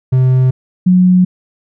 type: tone pair in turn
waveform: triangle / sine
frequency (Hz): 128.9 / 182.29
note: C3 / F#3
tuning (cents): -26 / -26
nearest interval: tritone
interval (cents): 600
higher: second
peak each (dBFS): -5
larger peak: neither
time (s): 0.12-0.51 / 0.86-1.25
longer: neither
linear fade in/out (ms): 10
effects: none